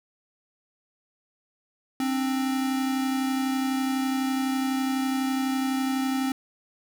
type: tone pair together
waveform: square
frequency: 263.6 / 295.6 Hz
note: C4 / D4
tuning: +13 / +11 cents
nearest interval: major second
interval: 198 cents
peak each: -25 / -35 dBFS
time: 2-6.32 s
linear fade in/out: 2 ms
effects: none